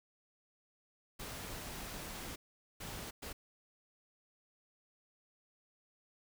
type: noise bursts at uneven times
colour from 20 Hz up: pink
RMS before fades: -45 dBFS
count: 3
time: 1.19-2.36 / 2.8-3.11 / 3.22-3.33 s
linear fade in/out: 10 ms
effects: none